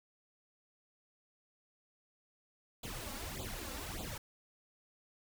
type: noise with flanger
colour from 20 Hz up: pink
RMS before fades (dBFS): -43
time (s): 2.83-4.18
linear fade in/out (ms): 5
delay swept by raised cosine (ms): 0.26 to 3.76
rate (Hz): 1.7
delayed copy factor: +1
effects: none